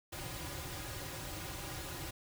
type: noise with comb filter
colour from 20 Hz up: pink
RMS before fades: -43 dBFS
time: 0.12-2.11 s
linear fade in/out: 10 ms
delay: 4.5 ms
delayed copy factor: -0.8
effects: none